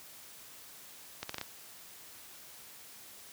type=accelerating click train; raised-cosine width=0.2 ms; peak=-19 dBFS; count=5; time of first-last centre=1.23-1.413 s; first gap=64 ms; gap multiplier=0.78; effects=white hiss -52 dBFS RMS until 3.32 s + high-pass 60 Hz 12 dB/octave